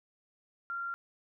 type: tone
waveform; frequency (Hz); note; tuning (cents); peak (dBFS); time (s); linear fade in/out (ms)
sine; 1383; F6; -17; -34; 0.7-0.94; 0
effects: none